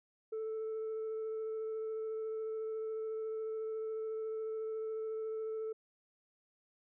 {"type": "tone with vibrato", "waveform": "sine", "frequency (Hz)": 440, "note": "A4", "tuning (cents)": 0, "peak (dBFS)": -34, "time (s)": [0.32, 5.73], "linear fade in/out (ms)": 10, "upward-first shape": "triangle", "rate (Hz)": 14, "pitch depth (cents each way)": 12, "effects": ["tanh soft clip ceiling -35 dBFS"]}